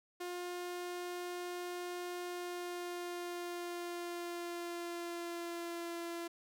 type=tone with pitch glide; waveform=sawtooth; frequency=354.9 to 340.4 Hz; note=F4 to F4; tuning=+28 to -44 cents; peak=-36 dBFS; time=0.2-6.28 s; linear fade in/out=10 ms; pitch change=-72 cents; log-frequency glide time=2.24-5.99 s; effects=none